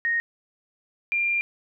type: tone pair in turn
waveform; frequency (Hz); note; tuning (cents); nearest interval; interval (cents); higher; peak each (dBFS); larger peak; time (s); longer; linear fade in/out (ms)
sine; 1861 / 2390; A#6 / D7; -3 / +30; major third; 433; second; -21; neither; 0.05-0.2 / 1.12-1.41; second; 0
effects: none